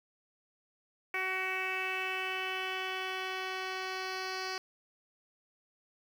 10% pulse tone with low-pass filter sweep, 375.8 Hz, F#4, 27 cents sharp, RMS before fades -36 dBFS, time 1.14-4.58 s, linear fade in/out 2 ms, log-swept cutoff 2300 to 4500 Hz, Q 4.9, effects 9-bit

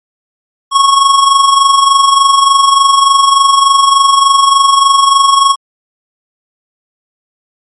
square tone with amplitude modulation, 1100 Hz, C#6, 14 cents flat, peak -3 dBFS, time 0.71-5.56 s, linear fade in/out 50 ms, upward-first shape sine, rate 23.4 Hz, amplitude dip 55%, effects MP3 48 kbps

